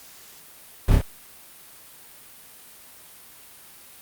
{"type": "noise with echo", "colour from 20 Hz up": "brown", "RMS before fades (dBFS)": -18, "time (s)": [0.88, 0.96], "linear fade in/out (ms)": 5, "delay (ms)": 29, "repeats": 2, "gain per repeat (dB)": -2, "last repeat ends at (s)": 1.018, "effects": ["white hiss -47 dBFS RMS until 4.01 s", "Opus 48 kbps"]}